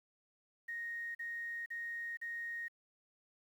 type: tone bursts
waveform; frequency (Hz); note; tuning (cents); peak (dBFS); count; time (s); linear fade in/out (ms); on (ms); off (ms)
sine; 1864.7; A#6; 0; -39; 4; 0.68-2.683; 10; 470; 41
effects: 11-bit